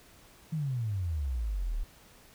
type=exponential sweep; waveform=sine; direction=down; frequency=164.81 to 34.65 Hz; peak=-29 dBFS; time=0.52-1.84 s; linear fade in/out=10 ms; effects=pink hiss -57 dBFS RMS until 2.34 s